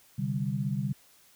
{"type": "chord", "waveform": "sine", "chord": "C suspended second", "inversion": "none", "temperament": "just", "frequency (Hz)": [130.81, 147.16, 196.22], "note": ["C3", "D3", "G3"], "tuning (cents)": [0, 4, 2], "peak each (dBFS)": -32, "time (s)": [0.18, 0.93], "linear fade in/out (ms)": 10, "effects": ["white hiss -60 dBFS RMS until 1.35 s"]}